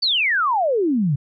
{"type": "exponential sweep", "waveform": "sine", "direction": "down", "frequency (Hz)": [4669, 130.81], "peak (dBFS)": -16, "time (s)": [0.02, 1.16], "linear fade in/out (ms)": 10, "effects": []}